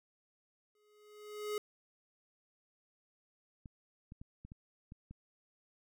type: tone with exponential growth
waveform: square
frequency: 420 Hz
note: G#4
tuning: 19 cents sharp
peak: -34 dBFS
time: 0.75-1.58 s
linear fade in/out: 2 ms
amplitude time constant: 180 ms
type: clicks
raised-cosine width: 5 ms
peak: -37 dBFS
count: 7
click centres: 3.658 / 4.121 / 4.215 / 4.45 / 4.519 / 4.921 / 5.11 s
effects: none